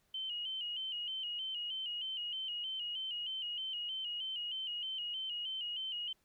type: tone with vibrato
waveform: sine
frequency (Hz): 2985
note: F#7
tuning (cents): +15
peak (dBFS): -37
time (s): 0.14-6.13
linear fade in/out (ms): 5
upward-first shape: square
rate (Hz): 3.2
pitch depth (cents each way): 58
effects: pink hiss -75 dBFS RMS until 6.24 s